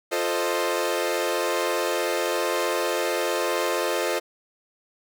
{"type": "chord", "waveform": "sawtooth", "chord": "F dominant seventh", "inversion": "none", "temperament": "equal with one note detuned", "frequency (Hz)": [349.2, 440, 523.3, 618.7], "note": ["F4", "A4", "C5", "Eb5"], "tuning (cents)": [0, 0, 0, -10], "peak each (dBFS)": [-25, -25, -24, -25], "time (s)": [0.11, 4.2], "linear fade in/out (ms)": 20, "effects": []}